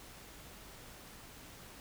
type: silence
effects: pink hiss -53 dBFS RMS until 1.8 s